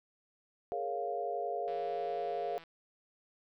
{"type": "chord", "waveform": "sine", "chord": "Bb minor seventh", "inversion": "third", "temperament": "equal", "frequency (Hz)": [415.3, 466.2, 554.4, 698.5], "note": ["Ab4", "Bb4", "Db5", "F5"], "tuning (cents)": [0, 0, 0, 0], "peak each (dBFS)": [-40, -40, -41, -36], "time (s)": [0.72, 2.58], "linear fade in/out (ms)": 0}
{"type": "click train", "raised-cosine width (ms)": 0.3, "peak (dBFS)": -38, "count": 159, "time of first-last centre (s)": [1.68, 2.638], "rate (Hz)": 165}
{"effects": []}